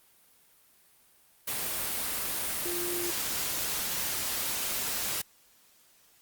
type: tone in noise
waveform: sine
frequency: 350 Hz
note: F4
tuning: 4 cents sharp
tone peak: -34 dBFS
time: 2.65-3.11 s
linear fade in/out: 10 ms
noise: white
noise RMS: -32 dBFS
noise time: 1.47-5.22 s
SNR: -5 dB
effects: white hiss -62 dBFS RMS until 6.21 s + Opus 32 kbps